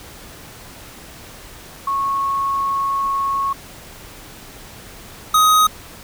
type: tone pair in turn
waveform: sine / square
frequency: 1100 / 1255.6 Hz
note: C#6 / D#6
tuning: -14 / +15 cents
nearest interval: major second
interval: 229 cents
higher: second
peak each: -17 / -11 dBFS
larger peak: second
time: 1.87-3.53 / 5.34-5.67 s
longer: first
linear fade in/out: 5 ms
effects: pink hiss -39 dBFS RMS until 6.03 s